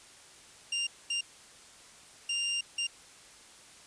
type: tone bursts at uneven times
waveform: sawtooth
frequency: 2794 Hz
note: F7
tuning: in tune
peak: -26 dBFS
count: 4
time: 0.72-0.87 / 1.1-1.21 / 2.29-2.61 / 2.78-2.87 s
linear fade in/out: 5 ms
effects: white hiss -54 dBFS RMS until 3.86 s + resampled to 22050 Hz